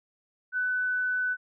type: tone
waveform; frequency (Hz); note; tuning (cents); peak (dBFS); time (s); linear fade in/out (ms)
sine; 1499; F#6; +22; -25; 0.52-1.37; 50
effects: none